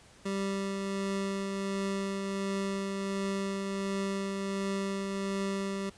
25% pulse tone with tremolo, 196 Hz, G3, in tune, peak -26 dBFS, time 0.25-5.9 s, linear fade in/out 10 ms, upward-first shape triangle, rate 1.4 Hz, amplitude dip 30%, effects pink hiss -57 dBFS RMS until 5.97 s + resampled to 22050 Hz

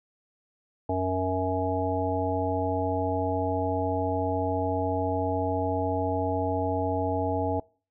harmonic tone, 93 Hz, F#2, 9 cents sharp, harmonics 1 / 3 / 5 / 7 / 9, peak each -31 / -31 / -31 / -31 / -31 dBFS, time 0.89-7.6 s, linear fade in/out 5 ms, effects noise-tail reverb RT60 0.4 s tail -24 dB re dry

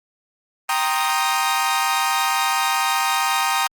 sawtooth chord, C minor seventh, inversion second, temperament equal with one note detuned, 784 / 932.3 / 1060.5 / 1244.5 Hz, G5 / Bb5 / C6 / Eb6, 0 / 0 / +23 / 0 cents, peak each -20 / -19 / -24 / -19 dBFS, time 0.69-3.67 s, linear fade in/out 2 ms, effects Opus 32 kbps

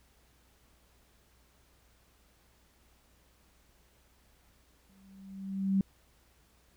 sine tone with exponential growth, 193.7 Hz, G3, 20 cents flat, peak -22 dBFS, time 4.89-5.81 s, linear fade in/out 2 ms, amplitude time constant 200 ms, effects added 60 Hz sine -67 dBFS peak until 6.76 s + pink hiss -67 dBFS RMS until 6.76 s

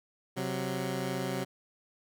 15% pulse tone pair together, 131.7 / 186.25 Hz, C3 / F#3, +12 / +12 cents, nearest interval tritone, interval 600 cents, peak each -28 dBFS, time 0.36-1.45 s, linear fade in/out 20 ms, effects none

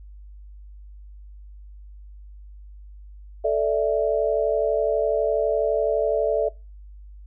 sine chord, A suspended fourth, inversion none, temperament equal, 440 / 587.3 / 659.3 Hz, A4 / D5 / E5, 0 / 0 / 0 cents, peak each -23 / -23 / -23 dBFS, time 3.44-6.49 s, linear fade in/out 10 ms, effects noise-tail reverb RT60 0.3 s tail -24 dB re dry + added 50 Hz sine -40 dBFS peak until 7.26 s

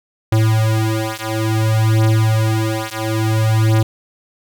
square beating tone pair, 110 / 110.58 Hz, A2 / A2, 0 / +9 cents, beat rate 0.58 Hz, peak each -17 dBFS, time 0.32-3.83 s, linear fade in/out 5 ms, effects none

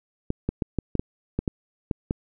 clicks, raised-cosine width 3 ms, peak -11 dBFS, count 10, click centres 0.304 / 0.49 / 0.622 / 0.787 / 0.953 / 0.995 / 1.39 / 1.478 / 1.912 / 2.109 s, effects none

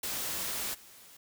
white noise with level steps, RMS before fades -35 / -54 dBFS, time 0.03-1.17 s, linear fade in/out 5 ms, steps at 0.73 s, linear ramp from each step 20 ms, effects none

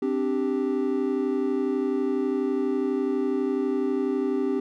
triangle chord, C suspended second, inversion none, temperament equal, 261.6 / 293.7 / 392 Hz, C4 / D4 / G4, 0 / 0 / 0 cents, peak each -25 / -27 / -24 dBFS, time 0.02-4.6 s, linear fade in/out 5 ms, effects none

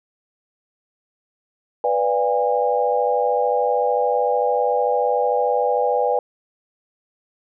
sine chord, B diminished seventh, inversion none, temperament equal with one note detuned, 493.9 / 587.3 / 698.5 / 814 Hz, B4 / D5 / F5 / Ab5, 0 / 0 / 0 / -35 cents, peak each -20 / -23 / -26 / -21 dBFS, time 1.84-6.19 s, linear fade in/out 2 ms, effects none

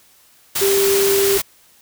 sine tone in noise, 395 Hz, G4, 13 cents sharp, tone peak -14 dBFS, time 0.61-1.38 s, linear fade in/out 10 ms, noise white, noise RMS -20 dBFS, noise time 0.55-1.42 s, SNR +3 dB, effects white hiss -52 dBFS RMS until 1.81 s

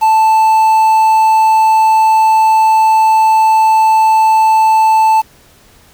triangle tone with quantisation, 880 Hz, A5, in tune, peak -4 dBFS, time 0.01-5.22 s, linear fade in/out 20 ms, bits 5, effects pink hiss -45 dBFS RMS until 5.93 s

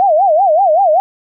sine tone with vibrato, 698.5 Hz, F5, in tune, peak -7 dBFS, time 0-1 s, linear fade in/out 0 ms, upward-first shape sine, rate 5.2 Hz, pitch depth 250 cents each way, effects none

